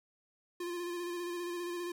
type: tone with vibrato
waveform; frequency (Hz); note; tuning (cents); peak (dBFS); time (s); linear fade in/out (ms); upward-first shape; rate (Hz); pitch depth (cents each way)
square; 349.2; F4; 0; -37; 0.6-1.92; 5; square; 15; 22
effects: 13-bit